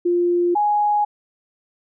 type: tone pair in turn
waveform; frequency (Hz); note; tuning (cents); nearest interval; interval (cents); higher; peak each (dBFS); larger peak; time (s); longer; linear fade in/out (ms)
sine; 349.9 / 832.2; F4 / G#5; +3 / +3; octave + minor third; 1500; second; -15; neither; 0.05-0.55 / 0.55-1.05; neither; 10
effects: none